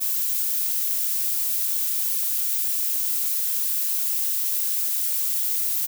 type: noise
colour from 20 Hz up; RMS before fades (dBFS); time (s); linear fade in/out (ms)
violet; -24; 0-5.87; 20
effects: none